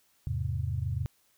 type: chord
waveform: sine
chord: E augmented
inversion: none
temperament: equal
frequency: 82.41 / 103.83 / 130.81 Hz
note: E2 / G#2 / B#2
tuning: 0 / 0 / 0 cents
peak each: -33 dBFS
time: 0.27-1.06 s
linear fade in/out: 0 ms
effects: white hiss -68 dBFS RMS until 1.37 s